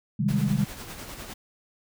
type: chord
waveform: sine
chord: Ab major seventh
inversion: first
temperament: equal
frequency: 130.81 / 155.56 / 196 / 207.7 Hz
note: C3 / Eb3 / G3 / Ab3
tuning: 0 / 0 / 0 / 0 cents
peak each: -27 dBFS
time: 0.19-0.65 s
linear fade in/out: 10 ms
type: noise with tremolo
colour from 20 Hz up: pink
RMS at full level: -38 dBFS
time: 0.28-1.34 s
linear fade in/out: 10 ms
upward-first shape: sine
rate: 9.9 Hz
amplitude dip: 45%
effects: none